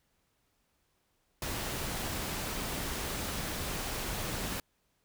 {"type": "noise", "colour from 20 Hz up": "pink", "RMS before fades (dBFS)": -36, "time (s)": [1.42, 4.6], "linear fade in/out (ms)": 2, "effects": ["pink hiss -75 dBFS RMS until 5.04 s"]}